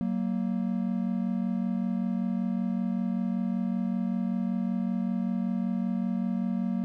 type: tone pair together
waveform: triangle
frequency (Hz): 187.87 / 233.1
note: F#3 / A#3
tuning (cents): +27 / 0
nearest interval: major third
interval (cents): 373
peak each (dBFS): -27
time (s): 0.01-6.84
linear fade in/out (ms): 0
effects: none